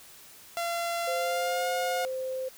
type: tone with pitch glide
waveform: sawtooth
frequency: 684 to 717.6 Hz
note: F5 to F5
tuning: -36 to +47 cents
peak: -25 dBFS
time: 0.57-2.05 s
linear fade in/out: 0 ms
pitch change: +83 cents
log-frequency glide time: 1.07-1.68 s
type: tone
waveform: sine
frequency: 520 Hz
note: C5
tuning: 11 cents flat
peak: -30 dBFS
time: 1.07-2.49 s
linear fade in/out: 10 ms
effects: white hiss -51 dBFS RMS until 2.57 s